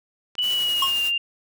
clicks, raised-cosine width 0.2 ms, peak -24 dBFS, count 4, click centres 0.353 / 0.39 / 0.442 / 0.477 s
sine tone with pitch glide, 2960 to 2794 Hz, F#7 to F7, 0 to 0 cents, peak -20 dBFS, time 0.38-1.18 s, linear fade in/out 5 ms, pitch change -100 cents, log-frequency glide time 0.5-1.02 s
white noise with tremolo, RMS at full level -34 dBFS, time 0.41-1.12 s, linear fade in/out 50 ms, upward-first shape sine, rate 11 Hz, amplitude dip 30%
square tone with exponential decay, 1080 Hz, C#6, 45 cents flat, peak -18 dBFS, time 0.82-0.97 s, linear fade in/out 5 ms, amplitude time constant 32 ms
effects none

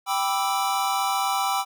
square chord, E minor seventh, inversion first, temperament equal, 784 / 987.8 / 1174.7 / 1318.5 Hz, G5 / B5 / D6 / E6, 0 / 0 / 0 / 0 cents, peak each -26 / -29 / -31 / -30 dBFS, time 0.06-1.65 s, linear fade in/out 50 ms, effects none

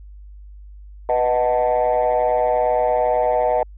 sine chord, B dominant seventh, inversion none, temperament equal, 493.9 / 622.3 / 740 / 880 Hz, B4 / D#5 / F#5 / A5, 0 / 0 / 0 / 0 cents, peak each -20 / -18 / -20 / -22 dBFS, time 1.09-3.63 s, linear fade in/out 2 ms, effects tanh soft clip ceiling -10 dBFS + added 50 Hz sine -37 dBFS peak until 3.77 s

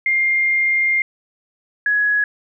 sine tone pair in turn, 2113 / 1677.1 Hz, C7 / G#6, +16 / +16 cents, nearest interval major third, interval 400 cents, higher first, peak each -14 dBFS, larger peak neither, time 0.06-1.02 / 1.86-2.24 s, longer first, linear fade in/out 2 ms, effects none

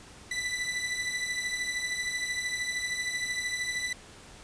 sawtooth beating tone pair, 1975.5 / 1988.5 Hz, B6 / B6, 0 / +11 cents, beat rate 13 Hz, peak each -32 / -28 dBFS, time 0.31-3.93 s, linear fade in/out 5 ms, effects pink hiss -50 dBFS RMS until 4.43 s + resampled to 22050 Hz

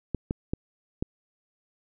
clicks, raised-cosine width 3 ms, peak -14 dBFS, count 4, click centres 0.147 / 0.309 / 0.535 / 1.025 s, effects none

